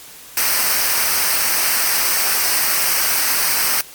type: noise with comb filter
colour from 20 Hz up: white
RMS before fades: -17 dBFS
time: 0.37-3.81 s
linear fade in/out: 2 ms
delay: 0.28 ms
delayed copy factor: -0.65
effects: white hiss -39 dBFS RMS until 3.94 s + MP3 96 kbps